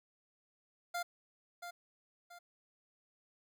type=tone with echo; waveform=25% pulse; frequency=698.5 Hz; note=F5; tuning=in tune; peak=-32 dBFS; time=0.94-1.03 s; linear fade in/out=10 ms; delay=680 ms; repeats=2; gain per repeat=-8 dB; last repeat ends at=2.39 s; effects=none